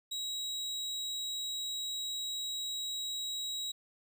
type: tone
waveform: 35% pulse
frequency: 3841 Hz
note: B7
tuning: 49 cents flat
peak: -33 dBFS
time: 0.11-3.72 s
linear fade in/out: 10 ms
effects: none